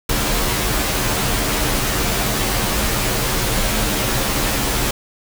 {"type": "noise with comb filter", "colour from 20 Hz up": "pink", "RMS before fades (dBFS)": -19, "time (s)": [0.09, 4.91], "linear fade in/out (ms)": 5, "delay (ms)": 12, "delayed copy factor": -0.8, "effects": []}